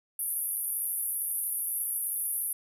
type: band-pass noise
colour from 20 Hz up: pink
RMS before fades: -32 dBFS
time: 0.19-2.53 s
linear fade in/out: 2 ms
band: 9900 to 13000 Hz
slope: 96 dB/octave
effects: none